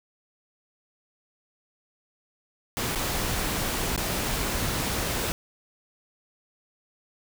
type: noise with dropouts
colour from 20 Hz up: pink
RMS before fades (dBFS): -28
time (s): 2.77-5.32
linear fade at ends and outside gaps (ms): 0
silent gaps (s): 2.95-2.957 / 3.962-3.977
effects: none